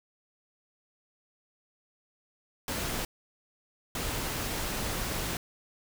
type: noise bursts at uneven times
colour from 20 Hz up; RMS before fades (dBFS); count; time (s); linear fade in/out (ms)
pink; -33; 2; 2.68-3.05 / 3.95-5.37; 2
effects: none